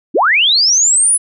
sine linear sweep, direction up, 200.8 to 10160 Hz, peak -8 dBFS, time 0.14-1.18 s, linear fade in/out 20 ms, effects none

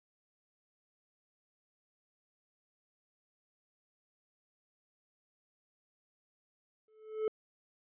triangle tone with exponential growth, 434.4 Hz, A4, 22 cents flat, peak -25 dBFS, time 6.88-7.28 s, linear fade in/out 2 ms, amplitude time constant 85 ms, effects resampled to 8000 Hz

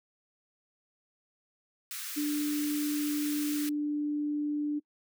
white high-pass noise, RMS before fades -39 dBFS, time 1.91-3.69 s, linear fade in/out 0 ms, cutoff 1200 Hz, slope 48 dB/octave
sine tone, 295.5 Hz, D4, 11 cents sharp, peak -28 dBFS, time 2.16-4.8 s, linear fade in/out 20 ms
effects noise-tail reverb RT60 0.1 s tail -26 dB re dry

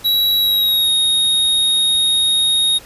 square tone with pitch glide, 3888 to 3736 Hz, B7 to A#7, -28 to +3 cents, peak -13 dBFS, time 0.04-2.79 s, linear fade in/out 20 ms, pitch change -69 cents, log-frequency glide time 0.39-0.91 s, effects pink hiss -40 dBFS RMS until 2.85 s + resampled to 32000 Hz

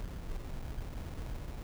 brown noise with sample-and-hold, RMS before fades -40 dBFS, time 0-1.63 s, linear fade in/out 0 ms, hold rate 1575 Hz, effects none

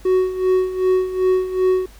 triangle tone with tremolo, 371.6 Hz, F#4, 7 cents sharp, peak -10 dBFS, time 0.05-1.86 s, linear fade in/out 5 ms, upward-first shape sine, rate 2.6 Hz, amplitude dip 75%, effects added 50 Hz sine -42 dBFS peak until 1.99 s + pink hiss -48 dBFS RMS until 1.99 s

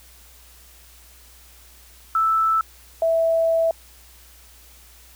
sine tone pair in turn, 1318 / 657.1 Hz, E6 / E5, -1 / -6 cents, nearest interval octave, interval 1205 cents, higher first, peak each -16 dBFS, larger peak neither, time 2.15-2.61 / 3.02-3.71 s, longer second, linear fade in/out 2 ms, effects added 60 Hz sine -50 dBFS peak until 5.15 s + white hiss -50 dBFS RMS until 5.15 s

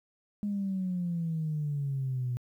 sine exponential sweep, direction down, 207.7 to 121.5 Hz, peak -28 dBFS, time 0.43-2.37 s, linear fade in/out 0 ms, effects tanh soft clip ceiling -24 dBFS + 11-bit

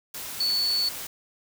sine tone in noise, 4448 Hz, C#8, 5 cents sharp, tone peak -22 dBFS, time 0.4-0.89 s, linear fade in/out 5 ms, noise white, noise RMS -36 dBFS, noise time 0.14-1.07 s, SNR +11 dB, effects none

